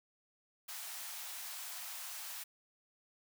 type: high-pass noise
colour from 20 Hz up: white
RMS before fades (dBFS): -45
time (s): 0.68-2.44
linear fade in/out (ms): 10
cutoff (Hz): 650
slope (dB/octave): 48
effects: none